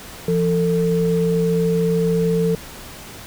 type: tone pair together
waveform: sine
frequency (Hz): 170.48 / 447.7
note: F3 / A4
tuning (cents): -41 / +30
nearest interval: octave + perfect fourth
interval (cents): 1671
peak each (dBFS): -18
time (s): 0.28-2.55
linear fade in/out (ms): 2
effects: pink hiss -37 dBFS RMS until 3.26 s